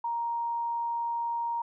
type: tone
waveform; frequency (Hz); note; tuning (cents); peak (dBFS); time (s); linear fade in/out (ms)
sine; 936; A#5; +7; -28; 0.04-1.62; 5
effects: none